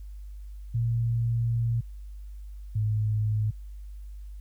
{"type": "tone pair in turn", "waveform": "sine", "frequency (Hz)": [116.54, 107.13], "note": ["A#2", "A2"], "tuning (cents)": [0, -46], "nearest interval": "minor second", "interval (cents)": 146, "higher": "first", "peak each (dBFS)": -23, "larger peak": "neither", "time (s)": [[0.74, 1.81], [2.75, 3.51]], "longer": "first", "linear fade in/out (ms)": 10, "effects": ["added 50 Hz sine -38 dBFS peak until 4.4 s", "white hiss -68 dBFS RMS until 4.4 s"]}